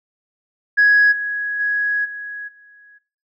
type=tone with level steps; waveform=sine; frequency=1667 Hz; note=G#6; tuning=6 cents sharp; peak=-8 / -20 / -16 / -27 / -44 dBFS; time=0.77-2.99 s; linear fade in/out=20 ms; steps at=1.11 / 1.59 / 2.04 / 2.47 s; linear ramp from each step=20 ms; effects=noise-tail reverb RT60 0.4 s tail -19 dB re dry + tanh soft clip ceiling -6 dBFS